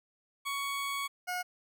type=tone pair in turn; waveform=20% pulse; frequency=1117 / 722.8 Hz; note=C#6 / F#5; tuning=+13 / -41 cents; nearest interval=minor sixth; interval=754 cents; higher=first; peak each=-28 dBFS; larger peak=neither; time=0.45-1.08 / 1.27-1.43 s; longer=first; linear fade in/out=20 ms; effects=none